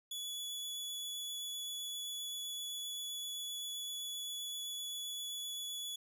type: tone with vibrato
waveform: sawtooth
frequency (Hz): 3411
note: G#7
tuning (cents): +46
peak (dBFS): -37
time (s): 0.11-5.96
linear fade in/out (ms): 5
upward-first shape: triangle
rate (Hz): 7.7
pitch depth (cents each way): 8
effects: none